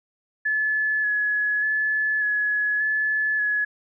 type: tone with vibrato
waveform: sine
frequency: 1708 Hz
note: G#6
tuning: 48 cents sharp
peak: -20 dBFS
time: 0.45-3.65 s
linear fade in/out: 10 ms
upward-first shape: square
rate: 0.85 Hz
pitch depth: 16 cents each way
effects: none